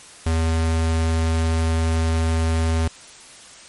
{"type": "tone", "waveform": "square", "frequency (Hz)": 81.3, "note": "E2", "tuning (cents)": -23, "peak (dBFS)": -18, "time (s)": [0.26, 2.88], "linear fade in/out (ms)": 5, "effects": ["white hiss -43 dBFS RMS until 3.68 s", "MP3 48 kbps"]}